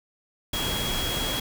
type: tone in noise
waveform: sine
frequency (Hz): 3300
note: G#7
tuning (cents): -12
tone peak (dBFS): -30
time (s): 0.53-1.4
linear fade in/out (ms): 5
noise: pink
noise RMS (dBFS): -29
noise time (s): 0.53-1.4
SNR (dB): -4
effects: none